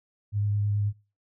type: tone with vibrato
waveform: sine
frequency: 103 Hz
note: G#2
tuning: 14 cents flat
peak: -23 dBFS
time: 0.32-0.93 s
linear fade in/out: 50 ms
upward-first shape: sine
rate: 9.3 Hz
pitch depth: 13 cents each way
effects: noise-tail reverb RT60 0.3 s tail -22 dB re dry